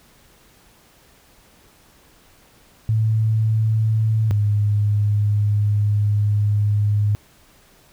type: tone pair in turn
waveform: sine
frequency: 110 / 103.83 Hz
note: A2 / G#2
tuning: 0 / 0 cents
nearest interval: minor second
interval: 100 cents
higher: first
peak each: -15 dBFS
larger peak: neither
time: 2.89-4.31 / 4.31-7.15 s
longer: second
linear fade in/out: 0 ms
effects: pink hiss -53 dBFS RMS until 7.92 s